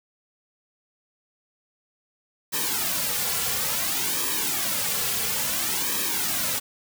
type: noise with flanger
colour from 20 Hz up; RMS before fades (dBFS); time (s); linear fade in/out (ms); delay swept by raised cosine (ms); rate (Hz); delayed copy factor
white; -26; 2.52-6.6; 20; 1.4 to 3.3; 0.58; -0.8
effects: none